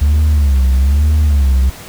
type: tone with vibrato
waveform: sine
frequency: 70.5 Hz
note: C#2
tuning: 30 cents sharp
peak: -5 dBFS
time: 0.01-1.7 s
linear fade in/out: 10 ms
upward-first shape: sine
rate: 1.1 Hz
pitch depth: 140 cents each way
effects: tanh soft clip ceiling -7 dBFS + pink hiss -33 dBFS RMS until 1.88 s